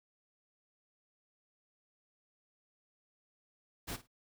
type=noise with echo; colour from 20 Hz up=pink; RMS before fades=-40 dBFS; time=3.87-3.97 s; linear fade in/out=20 ms; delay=52 ms; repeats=2; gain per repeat=-15 dB; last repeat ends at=4.074 s; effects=none